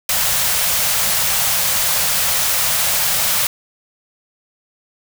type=band-stop noise; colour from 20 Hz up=white; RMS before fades=-17 dBFS; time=0.09-3.47 s; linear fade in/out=2 ms; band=200 to 490 Hz; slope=48 dB/octave; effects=none